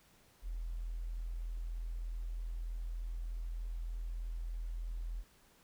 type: tone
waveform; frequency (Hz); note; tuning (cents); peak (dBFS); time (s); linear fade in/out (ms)
sine; 41.63; E1; +18; -37; 0.42-5.24; 50
effects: pink hiss -66 dBFS RMS until 5.63 s